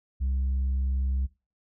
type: tone with tanh clipping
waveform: sine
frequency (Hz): 65.9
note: C2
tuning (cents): +13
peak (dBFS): -25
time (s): 0.2-1.27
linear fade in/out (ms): 20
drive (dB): 2
effects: noise-tail reverb RT60 0.3 s tail -20 dB re dry